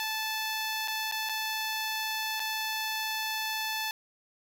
10% pulse tone with dropouts, 874 Hz, A5, 12 cents flat, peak -22 dBFS, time 0-3.91 s, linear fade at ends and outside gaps 1 ms, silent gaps 0.876-0.881 / 1.114-1.122 / 1.29-1.294 / 2.396-2.401 s, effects none

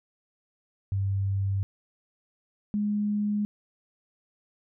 sine tone pair in turn, 98 / 207.7 Hz, G2 / G#3, 0 / 0 cents, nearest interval octave + minor second, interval 1300 cents, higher second, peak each -24 dBFS, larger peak neither, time 0.92-1.63 / 2.74-3.45 s, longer neither, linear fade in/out 0 ms, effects none

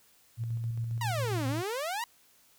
sine tone with tremolo, 115.4 Hz, A#2, 17 cents flat, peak -29 dBFS, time 0.37-1.63 s, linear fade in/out 50 ms, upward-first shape square, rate 7.4 Hz, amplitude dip 30%
sawtooth exponential two-way sweep, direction down then up, 987.8 to 255.1 to 987.8 Hz, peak -28 dBFS, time 1.01-2.04 s, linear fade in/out 2 ms, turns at 1.47 s
effects white hiss -63 dBFS RMS until 2.58 s

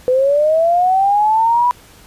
sine linear sweep, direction up, 497.8 to 987.8 Hz, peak -10 dBFS, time 0.08-1.71 s, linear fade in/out 0 ms, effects pink hiss -44 dBFS RMS until 2.06 s + resampled to 32000 Hz

